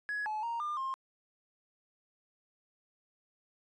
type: tone with pitch steps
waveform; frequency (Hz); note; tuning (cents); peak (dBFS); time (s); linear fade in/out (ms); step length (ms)
triangle; 1679 / 858 / 932 / 1202 / 1063; G#6 / A5 / A#5 / D6 / C6; +18 / -44 / -1 / +40 / +27; -30; 0.09-0.94; 0; 170
effects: tanh soft clip ceiling -29 dBFS + resampled to 22050 Hz